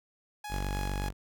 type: tone with tremolo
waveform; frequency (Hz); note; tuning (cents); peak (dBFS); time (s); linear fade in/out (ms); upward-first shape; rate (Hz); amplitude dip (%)
sawtooth; 836; G#5; +11; -34; 0.44-1.09; 5; square; 3.4; 30
type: tone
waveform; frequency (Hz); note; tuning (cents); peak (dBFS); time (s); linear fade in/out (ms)
sawtooth; 48.11; G1; -32; -27; 0.49-1.13; 50
effects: none